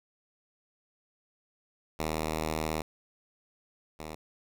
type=tone pair in turn; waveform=5% pulse; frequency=78.5 / 78.07 Hz; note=D#2 / D#2; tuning=+16 / +6 cents; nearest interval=unison; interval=10 cents; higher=first; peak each=-19 / -28 dBFS; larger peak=first; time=1.99-2.82 / 3.99-4.15 s; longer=first; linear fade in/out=5 ms; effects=none